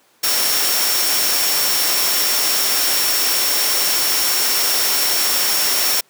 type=tone in noise; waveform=sine; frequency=5490 Hz; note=F8; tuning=31 cents flat; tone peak=-21 dBFS; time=0.23-6.01 s; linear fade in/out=10 ms; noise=white; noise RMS=-18 dBFS; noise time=0.23-6.01 s; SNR=-6 dB; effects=pink hiss -55 dBFS RMS until 6.09 s + high-pass 300 Hz 12 dB/octave